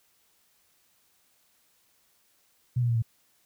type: tone with pitch steps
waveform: sine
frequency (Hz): 123.47 / 120.09 / 116.81 / 113.62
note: B2 / B2 / A#2 / A#2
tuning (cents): 0 / -48 / +4 / -44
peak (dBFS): -22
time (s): 2.76-3.024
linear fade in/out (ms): 10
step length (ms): 66
effects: white hiss -67 dBFS RMS until 3.45 s